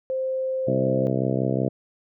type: tone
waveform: sine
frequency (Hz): 523.3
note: C5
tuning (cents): 0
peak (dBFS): -23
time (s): 0.1-1.07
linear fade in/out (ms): 0
type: harmonic tone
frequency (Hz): 65.41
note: C2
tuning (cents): 0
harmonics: 2 / 3 / 4 / 5 / 6 / 7 / 8 / 9 / 10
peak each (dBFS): -26 / -28 / -29 / -30 / -31 / -31 / -32 / -33 / -33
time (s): 0.67-1.69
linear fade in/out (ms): 10
effects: none